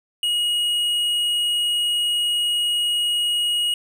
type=tone with tanh clipping; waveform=sine; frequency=2890 Hz; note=F#7; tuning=41 cents flat; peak=-20 dBFS; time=0.23-3.74 s; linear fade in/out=2 ms; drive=9 dB; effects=none